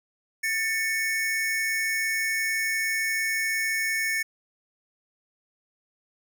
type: tone pair together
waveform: square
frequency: 1785.7 / 2217 Hz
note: A6 / C#7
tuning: +25 / 0 cents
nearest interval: major third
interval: 375 cents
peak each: -28 dBFS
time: 0.43-4.23 s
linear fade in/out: 10 ms
effects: none